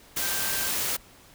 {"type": "tone in noise", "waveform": "sine", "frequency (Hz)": 1568, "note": "G6", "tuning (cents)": 0, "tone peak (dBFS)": -36, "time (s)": [0.21, 0.7], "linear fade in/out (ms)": 10, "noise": "white", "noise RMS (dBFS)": -28, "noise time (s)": [0.16, 0.97], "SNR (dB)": -11, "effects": ["pink hiss -53 dBFS RMS until 1.34 s"]}